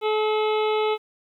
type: harmonic tone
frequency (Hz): 430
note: A4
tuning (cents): -40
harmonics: 1 / 2 / 3 / 5 / 6 / 7 / 8 / 9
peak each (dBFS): -21 / -27 / -31 / -35 / -37 / -38 / -39 / -40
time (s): 0.01-0.98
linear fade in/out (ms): 50
effects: 10-bit